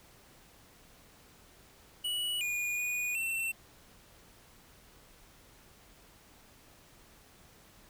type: tone with pitch steps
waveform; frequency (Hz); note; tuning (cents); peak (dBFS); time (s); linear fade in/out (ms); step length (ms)
square; 2936 / 2439 / 2460 / 2694; F#7 / D#7 / D#7 / E7; -14 / -35 / -20 / +37; -32; 2.04-3.52; 10; 370
effects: pink hiss -59 dBFS RMS until 7.89 s